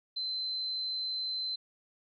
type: tone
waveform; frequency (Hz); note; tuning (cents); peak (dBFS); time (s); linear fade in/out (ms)
sine; 4073; C8; -47; -32; 0.16-1.56; 10
effects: none